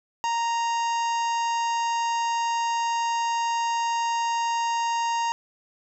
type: harmonic tone with a mistuned harmonic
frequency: 931 Hz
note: A#5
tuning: 2 cents flat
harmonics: 1 / 2 / 3 / 4 / 5 / 6 / 7 / 8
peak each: -23 / -37 / -35 / -45 / -42 / -45 / -39 / -48 dBFS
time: 0.24-5.32 s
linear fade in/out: 0 ms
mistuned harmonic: 5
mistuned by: +66 cents
effects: none